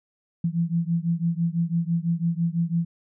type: beating tone pair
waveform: sine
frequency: 166 / 172 Hz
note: E3 / F3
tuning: +12 / -26 cents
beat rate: 6 Hz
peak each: -24 / -25 dBFS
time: 0.44-2.85 s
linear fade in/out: 5 ms
effects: none